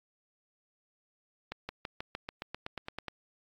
accelerating click train, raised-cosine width 0.3 ms, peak -21 dBFS, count 13, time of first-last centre 1.52-3.083 s, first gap 170 ms, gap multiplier 0.95, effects AAC 48 kbps

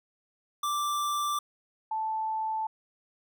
square / sine tone pair in turn, 1174.7 / 877.6 Hz, D6 / A5, 0 / -5 cents, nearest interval perfect fourth, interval 505 cents, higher first, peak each -28 dBFS, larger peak neither, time 0.63-1.39 / 1.91-2.67 s, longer neither, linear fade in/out 5 ms, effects none

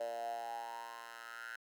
10% pulse tone with high-pass filter sweep, 116.54 Hz, A#2, in tune, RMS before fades -44 dBFS, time 0-1.56 s, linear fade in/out 5 ms, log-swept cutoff 590 to 1500 Hz, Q 9.4, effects Opus 48 kbps

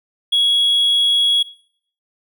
triangle tone, 3335 Hz, G#7, 7 cents sharp, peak -10 dBFS, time 0.32-1.43 s, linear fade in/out 10 ms, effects noise-tail reverb RT60 0.6 s tail -20 dB re dry + tanh soft clip ceiling -7 dBFS

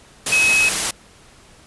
sine tone in noise, 2555 Hz, D#7, 45 cents sharp, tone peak -13 dBFS, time 0.32-0.69 s, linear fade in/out 5 ms, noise white, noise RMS -20 dBFS, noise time 0.26-0.91 s, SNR +4 dB, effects pink hiss -48 dBFS RMS until 1.66 s + resampled to 24000 Hz

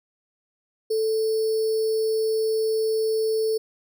sine tone with sample-and-hold, 440 Hz, A4, in tune, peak -20 dBFS, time 0.9-3.58 s, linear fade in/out 10 ms, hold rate 4900 Hz, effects none

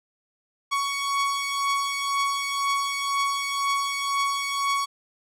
sawtooth beating tone pair, 1115 / 1117 Hz, C#6 / C#6, +10 / +13 cents, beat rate 2 Hz, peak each -26 / -21 dBFS, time 0.71-4.86 s, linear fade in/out 20 ms, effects low-pass 10000 Hz 12 dB/octave

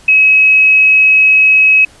sine tone, 2558 Hz, D#7, 47 cents sharp, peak -4 dBFS, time 0.08-1.85 s, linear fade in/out 5 ms, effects pink hiss -42 dBFS RMS until 2 s + resampled to 24000 Hz

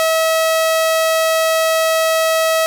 sawtooth tone, 645 Hz, E5, 38 cents flat, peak -9 dBFS, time 0-2.66 s, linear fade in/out 0 ms, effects none

